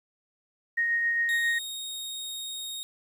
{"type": "tone with tremolo", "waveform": "sine", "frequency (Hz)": 1864.7, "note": "A#6", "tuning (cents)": 0, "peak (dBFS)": -22, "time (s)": [0.77, 1.59], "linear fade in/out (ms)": 10, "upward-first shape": "triangle", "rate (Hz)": 7.4, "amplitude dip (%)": 30}
{"type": "tone", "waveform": "sawtooth", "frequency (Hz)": 3729, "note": "A#7", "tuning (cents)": 0, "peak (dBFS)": -31, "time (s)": [1.29, 2.83], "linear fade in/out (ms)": 0}
{"effects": ["10-bit"]}